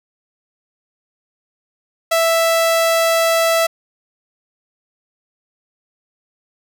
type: tone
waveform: sawtooth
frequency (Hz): 660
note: E5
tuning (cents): +2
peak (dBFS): -9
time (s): 2.11-3.67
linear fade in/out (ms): 10
effects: none